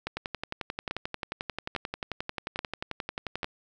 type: two click trains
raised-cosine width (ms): 0.3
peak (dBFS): -16 / -15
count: 38 / 5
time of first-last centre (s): 0.17-3.444 / 0.07-3.431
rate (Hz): 11.3 / 1.19
effects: none

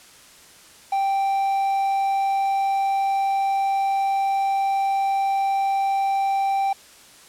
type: tone with quantisation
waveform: triangle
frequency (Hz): 784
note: G5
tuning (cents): 0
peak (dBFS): -17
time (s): 0.92-6.73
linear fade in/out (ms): 5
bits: 7
effects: white hiss -48 dBFS RMS until 7.28 s + low-pass 10000 Hz 12 dB/octave

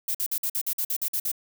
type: noise bursts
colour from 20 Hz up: violet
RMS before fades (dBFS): -27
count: 11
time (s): 0.08-1.317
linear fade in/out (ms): 5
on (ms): 67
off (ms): 50
effects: none

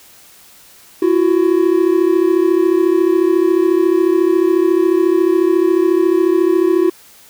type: tone pair together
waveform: triangle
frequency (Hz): 335.9 / 370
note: E4 / F#4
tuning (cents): +33 / 0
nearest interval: major second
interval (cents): 167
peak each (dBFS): -11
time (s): 1.02-6.9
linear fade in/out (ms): 5
effects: white hiss -44 dBFS RMS until 7.29 s

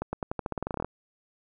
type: accelerating click train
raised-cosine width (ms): 1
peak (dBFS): -16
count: 16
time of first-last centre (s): 0.02-0.846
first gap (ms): 110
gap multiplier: 0.89
effects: none

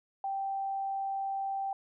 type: tone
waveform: sine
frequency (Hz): 782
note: G5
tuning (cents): -4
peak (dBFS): -31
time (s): 0.24-1.73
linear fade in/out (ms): 2
effects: none

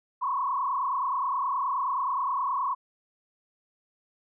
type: tone with frequency modulation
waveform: sine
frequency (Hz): 1054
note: C6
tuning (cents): +12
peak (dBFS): -25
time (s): 0.21-2.75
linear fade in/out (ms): 20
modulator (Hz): 29.5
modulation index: 2.6
effects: none

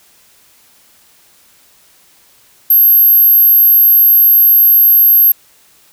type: tone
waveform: sine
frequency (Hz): 12544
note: G9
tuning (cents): 0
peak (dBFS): -4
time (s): 2.7-5.32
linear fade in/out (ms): 5
effects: white hiss -48 dBFS RMS until 5.92 s

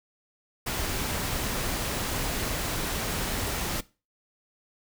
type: noise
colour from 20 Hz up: pink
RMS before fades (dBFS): -30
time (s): 0.66-3.81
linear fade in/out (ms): 10
effects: noise-tail reverb RT60 0.3 s tail -19 dB re dry

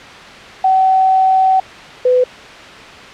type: tone pair in turn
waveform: sine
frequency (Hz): 759 / 502.2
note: F#5 / B4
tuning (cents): +44 / +29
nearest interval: perfect fifth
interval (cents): 715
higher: first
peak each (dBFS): -8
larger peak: neither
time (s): 0.64-1.6 / 2.05-2.24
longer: first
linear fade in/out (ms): 5
effects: white hiss -33 dBFS RMS until 3.13 s + low-pass 3000 Hz 12 dB/octave

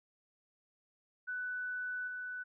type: tone with level steps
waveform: sine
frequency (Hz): 1492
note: F#6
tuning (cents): +14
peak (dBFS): -36 / -39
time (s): 1.27-2.44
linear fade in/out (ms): 20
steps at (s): 2.07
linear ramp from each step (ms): 10
effects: none

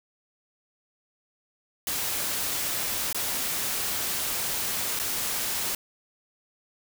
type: noise with dropouts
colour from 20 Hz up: white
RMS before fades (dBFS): -29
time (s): 1.87-5.75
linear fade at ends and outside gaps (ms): 2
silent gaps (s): 3.128-3.146 / 4.991-4.997
effects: none

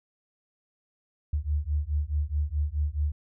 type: beating tone pair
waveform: sine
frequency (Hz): 72 / 76.7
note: D2 / D#2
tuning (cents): -34 / -24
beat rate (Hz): 4.7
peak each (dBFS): -28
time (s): 1.33-3.12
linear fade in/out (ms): 5
effects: none

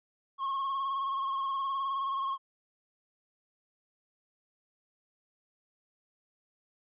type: tone with vibrato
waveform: triangle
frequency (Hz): 1086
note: C#6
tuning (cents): -36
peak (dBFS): -28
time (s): 0.38-2.38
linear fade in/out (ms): 50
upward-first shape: sine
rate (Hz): 19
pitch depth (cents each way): 41
effects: resampled to 8000 Hz

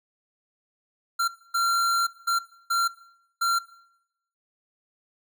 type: tone bursts at uneven times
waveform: square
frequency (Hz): 1372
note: F6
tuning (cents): -31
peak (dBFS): -22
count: 5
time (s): 1.19-1.28 / 1.54-2.07 / 2.27-2.39 / 2.7-2.88 / 3.41-3.59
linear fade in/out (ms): 10
effects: noise-tail reverb RT60 0.8 s tail -19 dB re dry

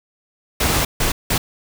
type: noise bursts at uneven times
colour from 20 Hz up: pink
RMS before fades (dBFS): -18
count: 3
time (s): 0.6-0.85 / 1-1.12 / 1.3-1.38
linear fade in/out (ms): 5
effects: none

